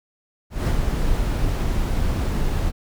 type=noise with ADSR envelope; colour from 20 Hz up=brown; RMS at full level=-18 dBFS; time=0.5-2.72 s; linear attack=170 ms; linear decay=85 ms; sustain=-3 dB; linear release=37 ms; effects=none